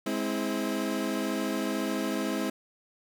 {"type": "chord", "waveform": "30% pulse", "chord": "Ab augmented", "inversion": "none", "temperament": "equal with one note detuned", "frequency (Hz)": [207.7, 261.6, 323.6], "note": ["Ab3", "C4", "E4"], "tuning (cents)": [0, 0, -32], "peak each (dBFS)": -30, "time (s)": [0.06, 2.5], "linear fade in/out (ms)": 5, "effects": []}